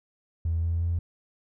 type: tone with pitch steps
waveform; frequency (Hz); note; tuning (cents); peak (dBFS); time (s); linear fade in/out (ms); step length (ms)
triangle; 82.41 / 83.71 / 85.02; E2 / E2 / F2; 0 / +27 / -46; -20; 0.45-0.99; 5; 180
effects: tanh soft clip ceiling -21 dBFS

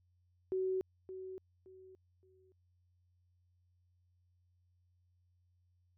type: tone with echo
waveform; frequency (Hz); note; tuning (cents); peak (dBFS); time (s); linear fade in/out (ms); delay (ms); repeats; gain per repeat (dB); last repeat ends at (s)
sine; 375.7; F#4; +26; -32; 0.52-0.81; 0; 570; 3; -11; 2.52
effects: added 89 Hz sine -70 dBFS peak until 5.97 s

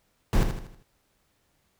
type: noise with echo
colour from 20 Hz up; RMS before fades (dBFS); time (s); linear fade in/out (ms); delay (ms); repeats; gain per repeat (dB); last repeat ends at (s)
brown; -20; 0.33-0.43; 0; 79; 5; -7; 0.825
effects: pink hiss -70 dBFS RMS until 1.79 s

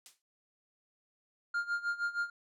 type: noise with exponential decay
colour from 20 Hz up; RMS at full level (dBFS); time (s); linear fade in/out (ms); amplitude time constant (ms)
blue; -43; 0.06-0.22; 0; 33
type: tone with tremolo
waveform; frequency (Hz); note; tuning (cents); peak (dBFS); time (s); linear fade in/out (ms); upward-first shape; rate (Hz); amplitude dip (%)
triangle; 1405; F6; +10; -27; 1.54-2.3; 5; sine; 6.4; 85
effects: low-pass 8000 Hz 12 dB/octave

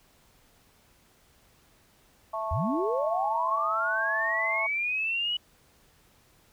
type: harmonic tone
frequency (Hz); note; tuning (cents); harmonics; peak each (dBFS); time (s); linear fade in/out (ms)
220; A3; 0; 3 / 4 / 5; -33 / -35 / -33; 2.33-4.67; 10
type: linear sweep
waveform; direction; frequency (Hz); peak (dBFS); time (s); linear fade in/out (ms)
sine; up; 62 to 2958; -26; 2.51-5.37; 5
effects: pink hiss -62 dBFS RMS until 6.52 s

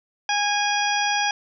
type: harmonic tone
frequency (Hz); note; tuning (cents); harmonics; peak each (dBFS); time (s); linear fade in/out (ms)
822; G#5; -18; 1 / 2 / 3 / 4 / 6 / 7; -23 / -26 / -28 / -29 / -31 / -31; 0.29-1.31; 2
effects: none

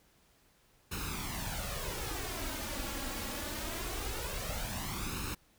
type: noise with flanger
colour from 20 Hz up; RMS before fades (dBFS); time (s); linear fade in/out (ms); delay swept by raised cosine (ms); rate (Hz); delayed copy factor
pink; -38; 0.91-5.35; 10; 0.75 to 3.65; 0.23; +0.65
effects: pink hiss -67 dBFS RMS until 5.58 s

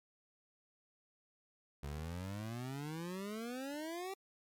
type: exponential sweep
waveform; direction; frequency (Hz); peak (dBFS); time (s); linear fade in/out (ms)
25% pulse; up; 68.8 to 393.8; -37; 1.83-4.14; 5
effects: MP3 96 kbps

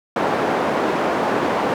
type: band-pass noise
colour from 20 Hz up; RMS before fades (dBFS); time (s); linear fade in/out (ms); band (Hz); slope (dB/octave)
white; -20; 0.16-1.74; 2; 230 to 800; 12
effects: none

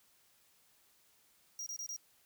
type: tone bursts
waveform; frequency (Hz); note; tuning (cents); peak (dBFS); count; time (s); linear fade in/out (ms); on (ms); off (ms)
square; 5710; F8; +37; -40; 4; 1.59-1.964; 2; 74; 26
effects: white hiss -69 dBFS RMS until 2.25 s

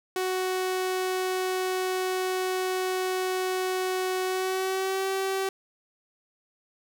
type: tone with pitch glide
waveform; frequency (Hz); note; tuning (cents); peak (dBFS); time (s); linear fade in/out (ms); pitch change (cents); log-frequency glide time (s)
sawtooth; 371.6 to 384.9; F#4 to G4; +7 to -32; -22; 0.16-5.49; 2; +61; 4.24-5.07
effects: none

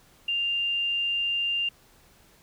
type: tone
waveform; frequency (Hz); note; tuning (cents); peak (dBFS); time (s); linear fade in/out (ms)
sine; 2794; F7; 0; -24; 0.28-1.69; 5
effects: pink hiss -58 dBFS RMS until 2.42 s

